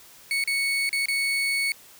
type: tone with dropouts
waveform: 35% pulse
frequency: 2217 Hz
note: C#7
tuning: in tune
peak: -21 dBFS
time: 0.31-1.72 s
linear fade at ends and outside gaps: 1 ms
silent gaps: 0.439-0.475 / 0.892-0.929 / 1.057-1.084 s
effects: white hiss -50 dBFS RMS until 1.99 s